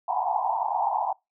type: band-pass noise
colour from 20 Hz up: white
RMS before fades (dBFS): -26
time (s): 0.08-1.13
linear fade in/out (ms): 10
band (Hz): 700 to 970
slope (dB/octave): 96
effects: noise-tail reverb RT60 0.2 s tail -24 dB re dry